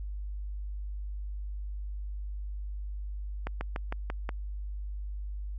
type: slowing click train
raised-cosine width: 0.5 ms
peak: -19 dBFS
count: 6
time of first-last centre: 3.47-4.291 s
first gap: 140 ms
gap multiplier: 1.08
effects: added 50 Hz sine -34 dBFS peak until 5.58 s